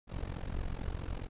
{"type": "noise with amplitude modulation", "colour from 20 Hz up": "brown", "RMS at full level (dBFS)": -34, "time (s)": [0.07, 1.29], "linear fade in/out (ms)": 50, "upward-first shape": "sine", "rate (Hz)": 44.6, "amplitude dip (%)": 90, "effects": ["resampled to 8000 Hz"]}